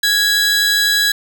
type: tone pair together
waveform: 40% pulse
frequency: 1661.2 / 3951 Hz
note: G#6 / B7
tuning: 0 / 0 cents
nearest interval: octave + minor third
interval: 1500 cents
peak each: -14 dBFS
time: 0.03-1.12 s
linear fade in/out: 5 ms
effects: none